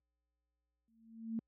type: tone with exponential growth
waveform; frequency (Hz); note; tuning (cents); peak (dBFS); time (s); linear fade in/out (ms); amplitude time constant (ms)
sine; 225.5; A3; +43; -32; 0.88-1.39; 0; 110
effects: added 60 Hz sine -70 dBFS peak until 1.47 s + high-pass 150 Hz 12 dB/octave